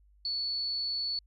sine tone, 4435 Hz, C#8, in tune, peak -30 dBFS, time 0.25-1.19 s, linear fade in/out 2 ms, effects added 50 Hz sine -59 dBFS peak until 1.26 s

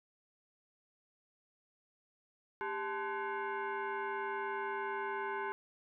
sine tone with frequency modulation, 238.5 Hz, A#3, 40 cents sharp, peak -35 dBFS, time 2.61-5.52 s, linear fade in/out 0 ms, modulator 636 Hz, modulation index 2.3, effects none

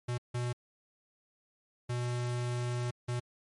square tone bursts at uneven times, 122 Hz, B2, 21 cents flat, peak -32 dBFS, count 4, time 0.08-0.18 / 0.34-0.53 / 1.89-2.91 / 3.08-3.2 s, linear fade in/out 10 ms, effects MP3 48 kbps

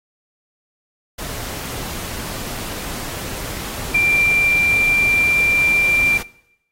sine tone in noise, 2366 Hz, D7, 12 cents sharp, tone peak -12 dBFS, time 3.94-6.18 s, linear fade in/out 10 ms, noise pink, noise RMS -29 dBFS, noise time 1.18-6.23 s, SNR +14 dB, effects noise-tail reverb RT60 0.8 s tail -20 dB re dry + AAC 48 kbps

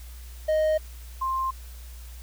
triangle / sine tone pair in turn, 622.3 / 1053.6 Hz, D#5 / C6, 0 / +12 cents, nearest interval major sixth, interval 912 cents, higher second, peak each -18 / -24 dBFS, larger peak first, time 0.48-0.78 / 1.21-1.51 s, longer neither, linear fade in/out 10 ms, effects added 60 Hz sine -39 dBFS peak until 2.22 s + white hiss -51 dBFS RMS until 2.22 s

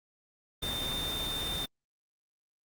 sine tone in noise, 3607 Hz, A7, 42 cents sharp, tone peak -33 dBFS, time 0.62-1.66 s, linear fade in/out 10 ms, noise pink, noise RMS -37 dBFS, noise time 0.62-1.66 s, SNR +1 dB, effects Opus 32 kbps

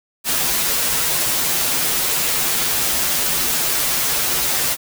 white noise with comb filter, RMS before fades -19 dBFS, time 0.24-4.77 s, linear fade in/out 50 ms, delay 9.8 ms, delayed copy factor -0.9, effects none

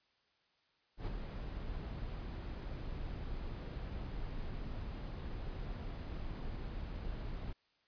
brown noise with ADSR envelope, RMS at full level -37 dBFS, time 0.97-7.53 s, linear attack 98 ms, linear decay 20 ms, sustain -5 dB, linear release 8 ms, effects white hiss -75 dBFS RMS until 7.87 s + resampled to 11025 Hz

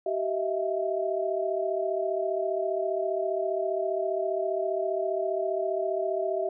sine tone cluster, 384.8 / 635 / 670 Hz, G4 / D#5 / E5, -32 / +35 / +28 cents, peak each -30 dBFS, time 0.06-6.49 s, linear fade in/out 5 ms, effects none

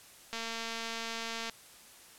click train, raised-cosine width 0.2 ms, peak -21 dBFS, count 267, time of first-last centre 0.33-1.497 s, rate 228 Hz, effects white hiss -55 dBFS RMS until 2.18 s + low-pass 12000 Hz 12 dB/octave

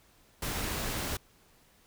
pink noise, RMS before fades -34 dBFS, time 0.42-1.17 s, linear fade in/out 5 ms, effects pink hiss -63 dBFS RMS until 1.86 s

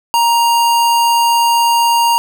square tone, 936 Hz, A#5, 7 cents sharp, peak -10 dBFS, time 0.14-2.18 s, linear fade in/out 0 ms, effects none

